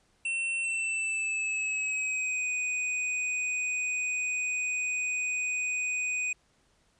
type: tone with pitch glide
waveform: square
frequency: 2700 to 2490 Hz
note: E7 to D#7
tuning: +41 to +1 cents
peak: -29 dBFS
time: 0.25-6.33 s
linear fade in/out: 5 ms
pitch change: -140 cents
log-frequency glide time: 0.62-2.5 s
effects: pink hiss -68 dBFS RMS until 6.99 s + resampled to 22050 Hz